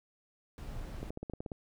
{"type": "noise", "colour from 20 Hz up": "brown", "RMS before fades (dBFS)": -42, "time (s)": [0.58, 1.1], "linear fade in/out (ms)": 0}
{"type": "clicks", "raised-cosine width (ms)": 2, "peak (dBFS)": -26, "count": 9, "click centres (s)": [1.03, 1.105, 1.174, 1.23, 1.298, 1.336, 1.405, 1.462, 1.518]}
{"effects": []}